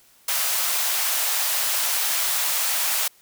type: high-pass noise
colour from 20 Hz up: white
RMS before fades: -23 dBFS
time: 0.28-3.08 s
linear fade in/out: 5 ms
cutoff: 610 Hz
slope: 24 dB/octave
effects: white hiss -56 dBFS RMS until 3.21 s